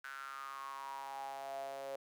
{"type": "tone with high-pass filter sweep", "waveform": "sawtooth", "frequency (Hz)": 136.7, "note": "C#3", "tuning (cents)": -24, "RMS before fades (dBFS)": -45, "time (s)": [0.04, 1.96], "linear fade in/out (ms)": 5, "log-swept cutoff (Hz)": [1500, 560], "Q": 9, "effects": []}